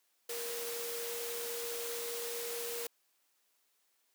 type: tone in noise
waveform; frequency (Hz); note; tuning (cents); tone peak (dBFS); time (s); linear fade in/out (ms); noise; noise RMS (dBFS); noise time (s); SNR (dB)
sine; 471.2; A#4; +19; -40; 0.29-2.87; 5; white; -41; 0.29-2.87; -2
effects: white hiss -75 dBFS RMS until 4.14 s + high-pass 300 Hz 12 dB/octave